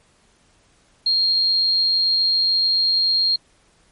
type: tone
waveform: sine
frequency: 4229 Hz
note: C8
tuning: 18 cents sharp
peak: -15 dBFS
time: 1.06-3.36 s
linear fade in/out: 5 ms
effects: pink hiss -58 dBFS RMS until 3.91 s + MP3 48 kbps